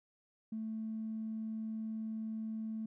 triangle tone with tanh clipping, 220.3 Hz, A3, 2 cents sharp, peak -37 dBFS, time 0.52-2.86 s, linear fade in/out 5 ms, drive 4 dB, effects none

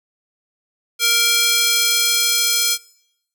square tone with high-pass filter sweep, 466.9 Hz, A#4, 3 cents sharp, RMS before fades -17 dBFS, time 0.99-2.78 s, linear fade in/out 50 ms, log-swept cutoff 2800 to 4300 Hz, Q 0.96, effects noise-tail reverb RT60 0.8 s tail -24 dB re dry

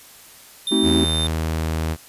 square tone, 3600 Hz, A7, 39 cents sharp, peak -22 dBFS, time 0.67-1.27 s, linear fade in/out 2 ms
triangle chord, A diminished seventh, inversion none, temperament just, 220 / 264 / 316.8 / 380.2 Hz, A3 / C4 / Eb4 / Gb4, 0 / +16 / +31 / +47 cents, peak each -20 / -20 / -19 / -21 dBFS, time 0.71-1.05 s, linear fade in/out 10 ms
sawtooth tone with pitch glide, 81.5 to 79.87 Hz, E2 to D#2, -19 to +46 cents, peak -17 dBFS, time 0.82-1.97 s, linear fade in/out 50 ms, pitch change -35 cents, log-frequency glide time 1.04-1.13 s
effects white hiss -45 dBFS RMS until 2.08 s + resampled to 32000 Hz

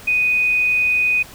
sine tone, 2489 Hz, D#7, in tune, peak -14 dBFS, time 0.07-1.23 s, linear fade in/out 10 ms, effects pink hiss -40 dBFS RMS until 1.34 s

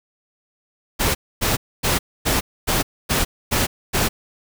pink noise bursts, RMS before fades -19 dBFS, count 8, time 0.99-4.09 s, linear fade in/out 20 ms, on 160 ms, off 260 ms, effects none

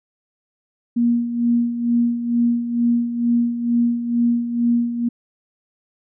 sine tone with tremolo, 237.1 Hz, A#3, 30 cents sharp, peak -13 dBFS, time 0.96-5.09 s, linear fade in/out 10 ms, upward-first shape sine, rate 2.2 Hz, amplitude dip 65%, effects none

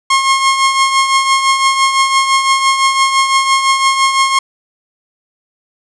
sawtooth tone with tremolo, 1077 Hz, C6, 50 cents sharp, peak -3 dBFS, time 0.1-4.39 s, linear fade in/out 5 ms, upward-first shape triangle, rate 5.9 Hz, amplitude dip 60%, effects resampled to 22050 Hz + 7-bit

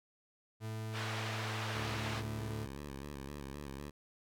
40% pulse tone with pitch glide, 110 to 109.3 Hz, A2 to A2, 0 to -11 cents, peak -38 dBFS, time 0.6-2.68 s, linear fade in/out 50 ms, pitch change -11 cents, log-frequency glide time 1.46-1.55 s
pink band-pass noise, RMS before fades -42 dBFS, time 0.92-2.23 s, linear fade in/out 50 ms, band 760 to 3700 Hz, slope 12 dB/octave
10% pulse tone with vibrato, 70.4 Hz, C#2, 27 cents sharp, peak -35 dBFS, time 1.74-3.91 s, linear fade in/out 20 ms, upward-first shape square, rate 3.9 Hz, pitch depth 61 cents each way
effects none

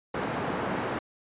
pink band-pass noise, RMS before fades -31 dBFS, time 0.14-0.99 s, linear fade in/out 5 ms, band 180 to 1500 Hz, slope 12 dB/octave, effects resampled to 8000 Hz

